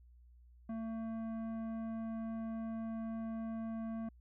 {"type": "tone with tanh clipping", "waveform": "triangle", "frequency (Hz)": 224.7, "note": "A3", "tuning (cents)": 37, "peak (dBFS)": -40, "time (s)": [0.69, 4.09], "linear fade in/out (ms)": 5, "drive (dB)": 16, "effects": ["added 60 Hz sine -58 dBFS peak until 4.2 s"]}